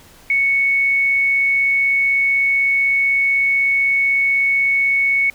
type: tone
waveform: sine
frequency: 2216 Hz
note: C#7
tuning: 1 cent flat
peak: -13 dBFS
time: 0.3-5.3 s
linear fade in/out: 2 ms
effects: pink hiss -46 dBFS RMS until 5.34 s